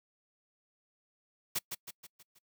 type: noise with echo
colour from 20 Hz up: white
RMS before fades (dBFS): -32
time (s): 1.55-1.59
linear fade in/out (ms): 10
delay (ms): 160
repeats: 5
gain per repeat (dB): -6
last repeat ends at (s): 2.39
effects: noise-tail reverb RT60 0.1 s tail -26 dB re dry